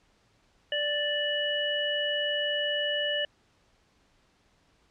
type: harmonic tone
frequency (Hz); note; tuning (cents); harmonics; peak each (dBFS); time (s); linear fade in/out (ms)
587.3; D5; 0; 1 / 3 / 5; -31 / -32 / -29; 0.72-3.25; 2
effects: pink hiss -66 dBFS RMS until 4.9 s + low-pass 6000 Hz 12 dB/octave